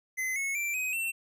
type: tone with pitch steps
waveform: square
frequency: 2045 / 2192 / 2349 / 2518 / 2698 Hz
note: C7 / C#7 / D7 / D#7 / E7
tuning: -40 / -20 / 0 / +20 / +40 cents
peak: -30 dBFS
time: 0.17-1.12 s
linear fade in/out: 20 ms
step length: 190 ms
effects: none